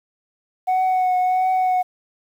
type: tone with vibrato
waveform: sine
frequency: 740 Hz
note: F#5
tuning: in tune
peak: -13 dBFS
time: 0.67-1.83 s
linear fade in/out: 20 ms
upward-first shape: triangle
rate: 1.5 Hz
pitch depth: 22 cents each way
effects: tanh soft clip ceiling -15 dBFS + 8-bit